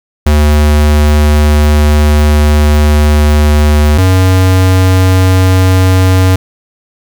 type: tone pair in turn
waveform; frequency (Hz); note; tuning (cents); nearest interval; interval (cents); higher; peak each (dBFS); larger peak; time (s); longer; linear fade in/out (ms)
square; 74.7 / 93.22; D2 / F#2; +30 / +13; major third; 383; second; -5; neither; 0.26-3.98 / 3.98-6.36; first; 5
effects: 7-bit